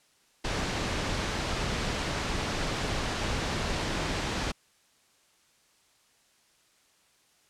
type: low-pass noise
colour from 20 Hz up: pink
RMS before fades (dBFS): -31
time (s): 0.44-4.52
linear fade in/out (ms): 10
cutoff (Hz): 5900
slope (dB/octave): 12
effects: white hiss -65 dBFS RMS until 7.49 s + low-pass 9000 Hz 12 dB/octave